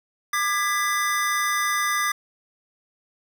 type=chord; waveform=square; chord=G# diminished; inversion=second; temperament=just; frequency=1196.1 / 1661.2 / 1993.5 Hz; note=D6 / G#6 / B6; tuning=+31 / 0 / +16 cents; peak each=-25 / -29 / -27 dBFS; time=0.33-2.12 s; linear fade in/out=5 ms; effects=none